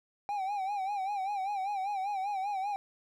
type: tone with vibrato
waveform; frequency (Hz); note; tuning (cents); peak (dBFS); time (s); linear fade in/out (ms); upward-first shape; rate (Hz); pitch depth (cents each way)
triangle; 791; G5; +15; -29; 0.29-2.76; 0; sine; 5.1; 91
effects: none